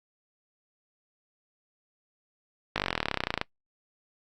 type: slowing click train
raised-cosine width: 0.3 ms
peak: -10 dBFS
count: 25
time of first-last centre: 2.76-3.414 s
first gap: 19 ms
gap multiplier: 1.03
effects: noise-tail reverb RT60 0.1 s tail -23 dB re dry + Opus 48 kbps